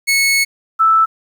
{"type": "tone pair in turn", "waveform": ["sawtooth", "sine"], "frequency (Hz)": [2200, 1318], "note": ["C#7", "E6"], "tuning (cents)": [-14, -1], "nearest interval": "major sixth", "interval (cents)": 887, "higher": "first", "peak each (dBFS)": -8, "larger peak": "neither", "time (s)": [[0.07, 0.45], [0.79, 1.06]], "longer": "first", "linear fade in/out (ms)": 20, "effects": ["8-bit"]}